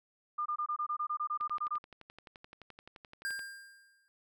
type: tone bursts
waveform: sine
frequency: 1206 Hz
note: D6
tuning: 46 cents sharp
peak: -31 dBFS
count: 14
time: 0.38-1.784 s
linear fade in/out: 10 ms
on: 78 ms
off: 24 ms
type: click train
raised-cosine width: 0.3 ms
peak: -34 dBFS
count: 24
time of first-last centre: 1.41-3.393 s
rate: 11.6 Hz
type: tone with exponential decay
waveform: square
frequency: 1600 Hz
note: G6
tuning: 35 cents sharp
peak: -33 dBFS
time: 3.25-4.08 s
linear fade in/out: 0 ms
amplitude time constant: 180 ms
effects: none